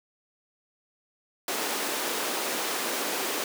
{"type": "high-pass noise", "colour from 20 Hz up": "pink", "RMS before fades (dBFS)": -30, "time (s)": [1.48, 3.44], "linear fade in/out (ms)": 2, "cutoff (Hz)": 290, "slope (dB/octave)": 24, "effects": []}